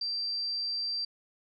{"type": "tone", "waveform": "sine", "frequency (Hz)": 4699, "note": "D8", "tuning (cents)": 0, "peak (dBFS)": -30, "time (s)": [0.01, 1.05], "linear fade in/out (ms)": 5, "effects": []}